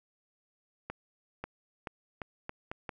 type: accelerating click train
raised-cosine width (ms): 0.5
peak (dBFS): -22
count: 7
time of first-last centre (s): 0.9-2.892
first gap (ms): 540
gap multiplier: 0.8
effects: none